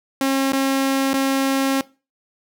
sawtooth tone with dropouts, 270 Hz, C#4, 45 cents flat, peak -13 dBFS, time 0.21-1.81 s, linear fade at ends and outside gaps 2 ms, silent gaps 0.521-0.532 / 1.134-1.14 s, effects noise-tail reverb RT60 0.3 s tail -20 dB re dry

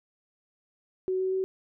sine tone with pitch steps, 373.6 / 376.2 / 378.8 Hz, F#4 / F#4 / F#4, +17 / +29 / +41 cents, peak -25 dBFS, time 1.08-1.44 s, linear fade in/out 0 ms, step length 120 ms, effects none

